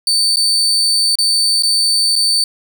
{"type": "tone with dropouts", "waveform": "35% pulse", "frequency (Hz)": 4552, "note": "C#8", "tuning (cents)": 45, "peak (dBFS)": -10, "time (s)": [0.07, 2.44], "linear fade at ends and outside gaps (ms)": 2, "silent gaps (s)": [[0.36, 0.369], [1.155, 1.186], [1.624, 1.633], [2.156, 2.161]], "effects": []}